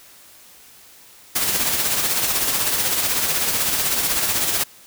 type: noise with tremolo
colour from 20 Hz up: white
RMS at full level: -19 dBFS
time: 1.35-4.64 s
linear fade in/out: 10 ms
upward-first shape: sine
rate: 16 Hz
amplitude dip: 40%
effects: white hiss -47 dBFS RMS until 4.86 s